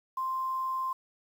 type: tone with quantisation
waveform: sine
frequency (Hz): 1046.5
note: C6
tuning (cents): 0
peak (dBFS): -29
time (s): 0.17-0.93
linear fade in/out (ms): 5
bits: 9
effects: none